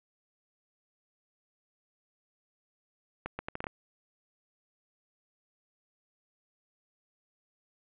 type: accelerating click train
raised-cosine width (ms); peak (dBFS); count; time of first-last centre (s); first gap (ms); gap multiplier
0.5; -20; 7; 3.26-3.669; 130; 0.73
effects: resampled to 8000 Hz + 8-bit